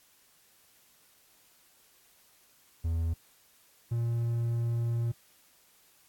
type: tone pair in turn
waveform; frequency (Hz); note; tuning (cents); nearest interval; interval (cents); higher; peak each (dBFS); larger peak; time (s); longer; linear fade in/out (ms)
triangle; 82.41 / 117.23; E2 / A#2; 0 / +10; tritone; 610; second; -25; neither; 2.84-3.14 / 3.91-5.12; second; 10
effects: white hiss -63 dBFS RMS until 6.08 s + AAC 64 kbps